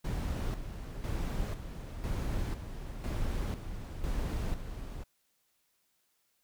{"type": "noise with tremolo", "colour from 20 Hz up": "brown", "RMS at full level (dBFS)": -33, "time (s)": [0.04, 5.04], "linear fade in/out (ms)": 10, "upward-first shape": "square", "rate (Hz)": 1, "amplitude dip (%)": 60, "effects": ["white hiss -75 dBFS RMS until 6.43 s"]}